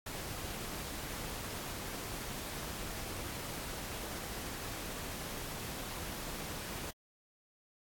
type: noise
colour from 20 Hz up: pink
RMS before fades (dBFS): -42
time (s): 0.06-6.91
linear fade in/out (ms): 5
effects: AAC 64 kbps